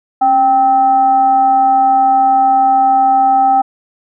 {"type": "tone with frequency modulation", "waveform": "sine", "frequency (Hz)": 783, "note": "G5", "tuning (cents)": -2, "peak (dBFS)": -7, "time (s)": [0.21, 3.62], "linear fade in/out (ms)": 10, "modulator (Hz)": 511, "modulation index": 0.32, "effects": []}